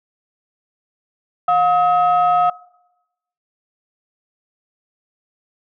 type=tone pair together; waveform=sine; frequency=715 / 1274 Hz; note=F5 / D#6; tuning=+41 / +41 cents; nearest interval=minor seventh; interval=1000 cents; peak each=-13 / -15 dBFS; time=1.48-2.5 s; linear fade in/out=5 ms; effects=noise-tail reverb RT60 0.9 s tail -22 dB re dry + tanh soft clip ceiling -7 dBFS